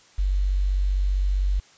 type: tone with quantisation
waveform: sine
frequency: 47.71 Hz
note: G1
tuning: 46 cents flat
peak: -19 dBFS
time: 0.18-1.6 s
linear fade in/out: 10 ms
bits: 8
effects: white hiss -54 dBFS RMS until 1.77 s + resampled to 16000 Hz